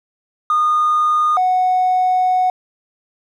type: tone pair in turn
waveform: triangle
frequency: 1225 / 737.5 Hz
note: D#6 / F#5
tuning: -27 / -6 cents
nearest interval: major sixth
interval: 879 cents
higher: first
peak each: -9 dBFS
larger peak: neither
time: 0.5-1.37 / 1.37-2.5 s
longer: second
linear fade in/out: 2 ms
effects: tanh soft clip ceiling -9 dBFS